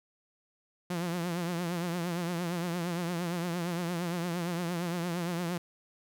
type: tone with vibrato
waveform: sawtooth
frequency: 173.1 Hz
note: F3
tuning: 15 cents flat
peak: -27 dBFS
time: 0.9-5.58 s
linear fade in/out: 5 ms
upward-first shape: triangle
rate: 8.7 Hz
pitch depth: 94 cents each way
effects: none